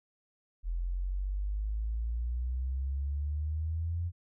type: exponential sweep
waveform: sine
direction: up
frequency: 41.95 to 87.7 Hz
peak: -30 dBFS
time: 0.63-4.12 s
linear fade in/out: 50 ms
effects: none